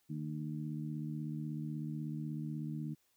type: harmonic tone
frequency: 76.3 Hz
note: D#2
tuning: 33 cents flat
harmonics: 2 / 3 / 4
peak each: -39 / -43 / -45 dBFS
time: 0.09-2.95 s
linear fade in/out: 20 ms
effects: white hiss -75 dBFS RMS until 3.16 s